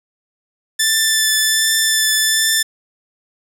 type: tone with vibrato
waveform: 10% pulse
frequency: 1760 Hz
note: A6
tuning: in tune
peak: -4 dBFS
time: 0.79-2.63 s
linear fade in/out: 10 ms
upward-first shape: triangle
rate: 1.3 Hz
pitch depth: 15 cents each way
effects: none